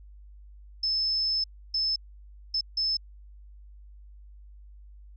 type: tone bursts at uneven times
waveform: sine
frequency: 5240 Hz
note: E8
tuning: 11 cents flat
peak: -24 dBFS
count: 4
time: 0.83-1.44 / 1.74-1.96 / 2.54-2.61 / 2.77-2.97 s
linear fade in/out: 5 ms
effects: added 50 Hz sine -46 dBFS peak until 5.16 s